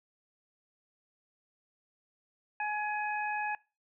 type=harmonic tone; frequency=841 Hz; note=G#5; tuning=22 cents sharp; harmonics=1 / 2 / 3; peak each=-33 / -36 / -38 dBFS; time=2.6-3.55 s; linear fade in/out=2 ms; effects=noise-tail reverb RT60 0.3 s tail -23 dB re dry